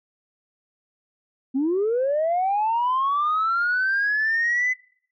sine linear sweep, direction up, 253 to 2032 Hz, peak -18 dBFS, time 1.54-4.74 s, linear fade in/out 20 ms, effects noise-tail reverb RT60 0.6 s tail -25 dB re dry + tanh soft clip ceiling -16 dBFS

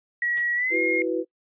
sine tone with pitch glide, 1918 to 2140 Hz, A#6 to C7, +49 to +38 cents, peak -22 dBFS, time 0.22-1.02 s, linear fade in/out 2 ms, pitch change +189 cents, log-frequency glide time 0.55-0.78 s
white noise with exponential decay, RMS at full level -37 dBFS, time 0.37-0.52 s, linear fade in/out 1 ms, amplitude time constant 31 ms
sine chord, E suspended second, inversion none, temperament equal, 329.6 / 370 / 493.9 Hz, E4 / F#4 / B4, 0 / 0 / 0 cents, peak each -27 dBFS, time 0.7-1.25 s, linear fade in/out 50 ms
effects noise-tail reverb RT60 0.1 s tail -24 dB re dry + resampled to 8000 Hz

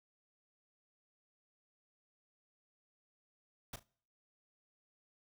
pink noise with echo, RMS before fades -44 dBFS, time 3.73-3.76 s, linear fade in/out 5 ms, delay 36 ms, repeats 2, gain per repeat -13 dB, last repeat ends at 3.832 s, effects noise-tail reverb RT60 0.6 s tail -25 dB re dry

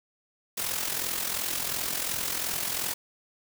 white noise with amplitude modulation, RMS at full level -28 dBFS, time 0.57-2.94 s, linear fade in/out 10 ms, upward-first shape sine, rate 42.8 Hz, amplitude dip 60%, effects none

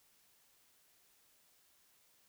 silence, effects white hiss -70 dBFS RMS until 2.28 s

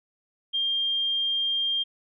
sine tone, 3200 Hz, G7, 35 cents sharp, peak -23 dBFS, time 0.53-1.84 s, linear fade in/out 20 ms, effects none

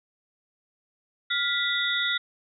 sine tone cluster, 1407 / 1972 / 3462 / 3739 Hz, F6 / B6 / A7 / A#7, +12 / -3 / -29 / +4 cents, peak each -29 dBFS, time 1.3-2.18 s, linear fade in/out 10 ms, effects none

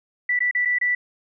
sine tone with dropouts, 1968 Hz, B6, 7 cents flat, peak -18 dBFS, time 0.29-0.95 s, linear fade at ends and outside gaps 5 ms, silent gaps 0.391-0.404 / 0.512-0.549 / 0.651-0.655 / 0.786-0.812 s, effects none

